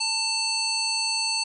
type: harmonic tone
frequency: 890 Hz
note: A5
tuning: 20 cents sharp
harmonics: 1 / 3 / 5 / 7 / 9 / 10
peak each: -33 / -31 / -25 / -36 / -34 / -36 dBFS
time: 0-1.44 s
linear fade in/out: 10 ms
effects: none